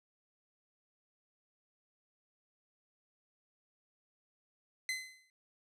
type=tone with exponential decay; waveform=sawtooth; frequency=2044 Hz; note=C7; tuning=41 cents flat; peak=-28 dBFS; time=4.89-5.3 s; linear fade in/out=1 ms; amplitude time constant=87 ms; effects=low-pass 10000 Hz 12 dB/octave